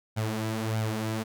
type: tone with flanger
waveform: sawtooth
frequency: 110 Hz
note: A2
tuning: in tune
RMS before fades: -30 dBFS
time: 0.16-1.24 s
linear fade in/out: 20 ms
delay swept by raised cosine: 1.3 to 6.1 ms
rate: 1.6 Hz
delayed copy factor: +0.6
effects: none